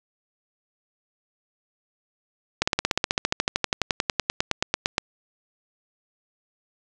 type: slowing click train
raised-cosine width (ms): 0.2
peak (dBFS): -3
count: 29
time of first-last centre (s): 2.62-4.981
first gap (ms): 55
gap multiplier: 1.03
effects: resampled to 22050 Hz + 7-bit